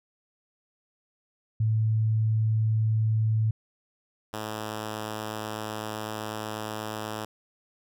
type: tone pair in turn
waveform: sine / 5% pulse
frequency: 110 / 108.05 Hz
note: A2 / A2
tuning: 0 / -31 cents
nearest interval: unison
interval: 31 cents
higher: first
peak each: -21 dBFS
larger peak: neither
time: 1.6-3.51 / 4.33-7.25 s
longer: second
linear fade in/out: 5 ms
effects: none